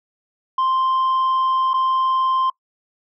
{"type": "tone with dropouts", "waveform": "sine", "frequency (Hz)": 1046.5, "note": "C6", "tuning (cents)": 0, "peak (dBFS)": -13, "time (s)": [0.58, 2.5], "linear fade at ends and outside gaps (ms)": 5, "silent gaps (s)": [1.734, 1.74], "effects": ["noise-tail reverb RT60 0.1 s tail -24 dB re dry", "tanh soft clip ceiling -15 dBFS"]}